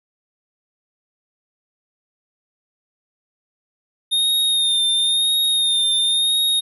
square tone with vibrato, 3673 Hz, A#7, 26 cents flat, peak -16 dBFS, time 4.11-6.61 s, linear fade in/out 20 ms, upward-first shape sine, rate 0.97 Hz, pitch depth 36 cents each way, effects none

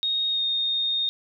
sine tone with pitch glide, 3729 to 3688 Hz, A#7 to A#7, 0 to -19 cents, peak -22 dBFS, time 0.03-1.09 s, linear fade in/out 0 ms, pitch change -19 cents, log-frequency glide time 0.3-0.42 s, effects none

